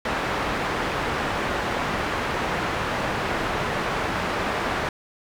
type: low-pass noise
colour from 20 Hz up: white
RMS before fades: -26 dBFS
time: 0.05-4.89 s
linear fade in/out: 2 ms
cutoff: 1500 Hz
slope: 12 dB/octave
effects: none